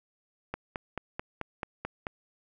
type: click train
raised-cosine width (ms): 0.5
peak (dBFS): -18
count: 8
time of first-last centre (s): 0.54-2.068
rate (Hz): 4.58
effects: none